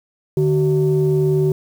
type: tone pair together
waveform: sine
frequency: 149.8 / 378.9 Hz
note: D3 / F#4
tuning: +35 / +41 cents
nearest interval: octave + major third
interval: 1606 cents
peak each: -15 dBFS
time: 0.37-1.52 s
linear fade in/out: 2 ms
effects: tanh soft clip ceiling -8 dBFS + 7-bit